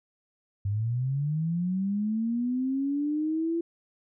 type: linear sweep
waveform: sine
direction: up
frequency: 97.1 to 338.9 Hz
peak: -25 dBFS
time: 0.65-3.61 s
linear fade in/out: 5 ms
effects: none